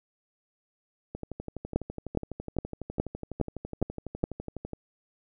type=two click trains; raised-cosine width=2 ms; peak=-11 / -22 dBFS; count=7 / 44; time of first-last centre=1.76-4.239 / 1.15-4.733 s; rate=2.42 / 12 Hz; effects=none